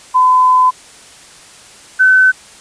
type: tone pair in turn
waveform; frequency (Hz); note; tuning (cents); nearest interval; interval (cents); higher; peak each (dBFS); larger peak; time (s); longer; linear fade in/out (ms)
sine; 1014 / 1519.3; B5 / F#6; +45 / +45; perfect fifth; 700; second; -6 / -5; second; 0.14-0.71 / 1.99-2.32; first; 20
effects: white hiss -39 dBFS RMS until 2.6 s + resampled to 22050 Hz